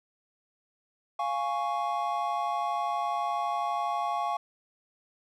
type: chord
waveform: triangle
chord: Db major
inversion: first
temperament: equal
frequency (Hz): 698.5 / 830.6 / 1108.7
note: F5 / Ab5 / Db6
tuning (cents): 0 / 0 / 0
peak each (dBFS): -30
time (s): 1.19-4.37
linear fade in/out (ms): 5
effects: none